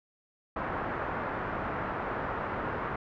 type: low-pass noise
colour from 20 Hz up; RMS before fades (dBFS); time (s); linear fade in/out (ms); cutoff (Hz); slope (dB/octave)
white; -34; 0.56-2.96; 5; 1500; 24
effects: none